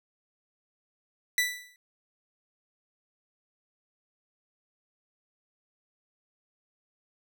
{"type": "tone with exponential decay", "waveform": "sawtooth", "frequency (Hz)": 1975.5, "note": "B6", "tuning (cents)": 0, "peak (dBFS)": -17, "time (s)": [1.38, 1.76], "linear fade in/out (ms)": 1, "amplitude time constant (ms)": 81, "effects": []}